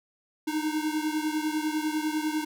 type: beating tone pair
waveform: square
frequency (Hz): 305.3 / 315.3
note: D#4 / D#4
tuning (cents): -33 / +23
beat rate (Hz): 10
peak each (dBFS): -29 / -32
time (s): 0.47-2.45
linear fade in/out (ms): 10
effects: none